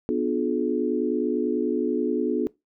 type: chord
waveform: sine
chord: B diminished seventh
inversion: none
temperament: just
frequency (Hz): 246.9 / 296.3 / 355.6 / 426.7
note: B3 / D4 / F4 / Ab4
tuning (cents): 0 / +15 / +31 / +47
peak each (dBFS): -27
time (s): 0.09-2.47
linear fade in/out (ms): 0
effects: noise-tail reverb RT60 0.2 s tail -21 dB re dry